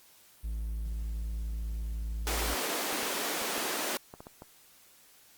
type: tone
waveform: triangle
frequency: 55 Hz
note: A1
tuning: in tune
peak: -30 dBFS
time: 0.43-2.55 s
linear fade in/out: 20 ms
type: high-pass noise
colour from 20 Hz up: pink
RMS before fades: -33 dBFS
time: 2.27-3.97 s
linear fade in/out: 0 ms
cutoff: 270 Hz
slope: 24 dB/octave
type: clicks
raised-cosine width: 1 ms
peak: -30 dBFS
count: 8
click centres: 2.927 / 3.03 / 3.418 / 3.58 / 4.139 / 4.205 / 4.269 / 4.421 s
effects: white hiss -59 dBFS RMS until 5.37 s + Opus 48 kbps